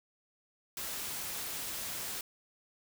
white noise, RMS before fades -39 dBFS, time 0.77-2.21 s, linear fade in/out 2 ms, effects none

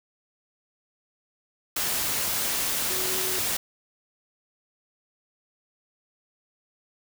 sine tone in noise, 372.8 Hz, F#4, 13 cents sharp, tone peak -35 dBFS, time 2.9-3.39 s, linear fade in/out 5 ms, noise white, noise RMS -27 dBFS, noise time 1.76-3.57 s, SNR -11 dB, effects none

